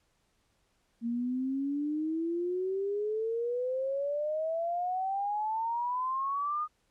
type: exponential sweep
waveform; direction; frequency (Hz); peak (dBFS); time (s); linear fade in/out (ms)
sine; up; 229.9 to 1238; -29; 1.01-6.68; 50
effects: pink hiss -73 dBFS RMS until 6.9 s + low-pass 10000 Hz 12 dB/octave